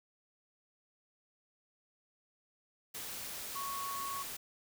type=tone in noise; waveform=sine; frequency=1108.7 Hz; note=C#6; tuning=in tune; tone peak=-38 dBFS; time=3.55-4.23 s; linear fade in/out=10 ms; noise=white; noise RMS=-43 dBFS; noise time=2.94-4.37 s; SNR=+2 dB; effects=none